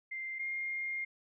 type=tone pair in turn; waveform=sine; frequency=2093 / 2122 Hz; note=C7 / C7; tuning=0 / +24 cents; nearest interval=unison; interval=24 cents; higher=second; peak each=-37 / -34 dBFS; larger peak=second; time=0.11-0.39 / 0.39-1.05 s; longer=second; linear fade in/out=10 ms; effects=none